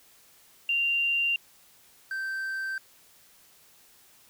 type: tone pair in turn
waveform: sine / triangle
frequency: 2777 / 1558.5 Hz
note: F7 / G6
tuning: -10 / -11 cents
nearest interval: minor seventh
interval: 1001 cents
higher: first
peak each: -23 / -28 dBFS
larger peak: first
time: 0.69-1.36 / 2.11-2.78 s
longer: neither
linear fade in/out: 2 ms
effects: white hiss -58 dBFS RMS until 4.29 s